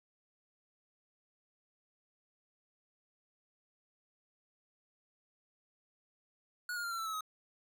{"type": "tone with pitch steps", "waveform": "square", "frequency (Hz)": [1456, 1422.7, 1390.2, 1358.5, 1327.5, 1297.1, 1267.5], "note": ["F#6", "F6", "F6", "F6", "E6", "E6", "D#6"], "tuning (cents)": [-28, 32, -8, -48, 12, -28, 32], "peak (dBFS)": -37, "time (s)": [6.69, 7.208], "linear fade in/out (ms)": 2, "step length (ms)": 74, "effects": []}